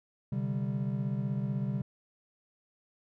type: chord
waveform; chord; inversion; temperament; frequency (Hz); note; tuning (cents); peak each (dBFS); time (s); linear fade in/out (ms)
triangle; C suspended second; none; equal; 130.81 / 146.83 / 196; C3 / D3 / G3; 0 / 0 / 0; -31 / -34 / -32; 0.32-1.82; 5
effects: none